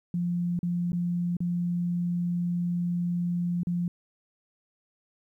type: tone with dropouts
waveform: sine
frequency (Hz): 174.61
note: F3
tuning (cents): 0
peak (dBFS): -25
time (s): 0.14-3.88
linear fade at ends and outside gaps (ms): 2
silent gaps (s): 0.591-0.63 / 0.92-0.93 / 1.368-1.404 / 3.633-3.67
effects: 11-bit